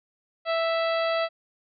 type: harmonic tone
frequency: 659.3 Hz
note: E5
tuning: in tune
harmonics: 1 / 2 / 3 / 4 / 5 / 6 / 7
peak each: -24 / -30 / -34 / -36 / -38 / -40 / -41 dBFS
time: 0.45-1.29 s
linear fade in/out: 50 ms
effects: none